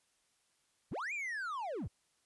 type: linear two-way sweep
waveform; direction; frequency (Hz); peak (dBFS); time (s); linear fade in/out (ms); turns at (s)
triangle; up then down; 45.19 to 2477 to 45.19; -35; 0.91-1.88; 10; 1.13
effects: white hiss -75 dBFS RMS until 2.25 s + resampled to 24000 Hz